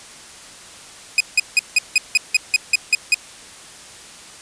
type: tone bursts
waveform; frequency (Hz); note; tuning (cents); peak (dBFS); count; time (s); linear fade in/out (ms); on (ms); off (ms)
sawtooth; 2498; D#7; +6; -7; 11; 1.18-3.144; 2; 24; 170
effects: white hiss -40 dBFS RMS until 4.41 s + resampled to 22050 Hz

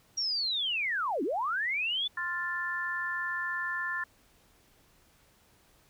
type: linear two-way sweep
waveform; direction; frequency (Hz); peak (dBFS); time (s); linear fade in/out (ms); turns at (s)
sine; down then up; 5680 to 249.7 to 3530; -28; 0.17-2.08; 10; 1.23
type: chord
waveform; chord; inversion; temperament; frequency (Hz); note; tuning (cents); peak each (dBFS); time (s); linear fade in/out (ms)
sine; F major; second; equal; 1046.5 / 1396.9 / 1760; C6 / F6 / A6; 0 / 0 / 0; -38 / -38 / -32; 2.17-4.04; 5
effects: pink hiss -64 dBFS RMS until 5.89 s

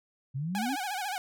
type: exponential sweep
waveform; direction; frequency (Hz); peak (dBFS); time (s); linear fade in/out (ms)
sine; up; 127.2 to 293.7; -30; 0.34-0.76; 20
type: tone with vibrato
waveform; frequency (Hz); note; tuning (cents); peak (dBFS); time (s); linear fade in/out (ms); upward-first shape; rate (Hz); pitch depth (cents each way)
sawtooth; 784; G5; 0; -28; 0.55-1.18; 0; sine; 14; 130
effects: none

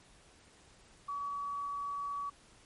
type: tone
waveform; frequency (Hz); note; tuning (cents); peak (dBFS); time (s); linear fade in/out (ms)
sine; 1137; C#6; +44; -35; 1.08-2.3; 10
effects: pink hiss -61 dBFS RMS until 2.65 s + MP3 48 kbps

